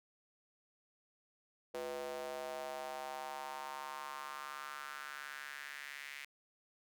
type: tone with high-pass filter sweep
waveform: square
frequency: 70.7 Hz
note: C#2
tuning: 35 cents sharp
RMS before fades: -45 dBFS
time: 1.74-6.25 s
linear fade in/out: 5 ms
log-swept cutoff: 480 to 2100 Hz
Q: 3.4
effects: none